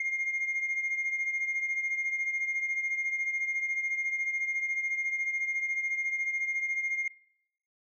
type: beating tone pair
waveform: sine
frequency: 2123 / 2137 Hz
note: C7 / C7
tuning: +25 / +36 cents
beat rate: 14 Hz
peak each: -28 / -34 dBFS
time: 0-7.08 s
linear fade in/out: 5 ms
effects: noise-tail reverb RT60 0.7 s tail -21 dB re dry + tanh soft clip ceiling -25 dBFS